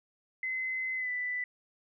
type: tone with pitch glide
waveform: sine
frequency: 2046 to 1986.6 Hz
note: C7 to B6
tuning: -39 to +10 cents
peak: -31 dBFS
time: 0.43-1.44 s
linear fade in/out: 2 ms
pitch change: -51 cents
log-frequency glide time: 0.96-1.1 s
effects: none